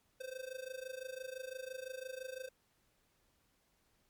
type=tone with amplitude modulation; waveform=square; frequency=518 Hz; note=C5; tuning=17 cents flat; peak=-40 dBFS; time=0.2-2.49 s; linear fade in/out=10 ms; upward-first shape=sine; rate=25.9 Hz; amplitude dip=85%; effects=pink hiss -75 dBFS RMS until 4.09 s + MP3 96 kbps